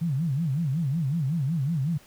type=tone with vibrato; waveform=sine; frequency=149.8 Hz; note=D3; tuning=35 cents sharp; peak=-23 dBFS; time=0.01-1.98 s; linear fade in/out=10 ms; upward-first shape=sine; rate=5.4 Hz; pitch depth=250 cents each way; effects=pink hiss -54 dBFS RMS until 2.06 s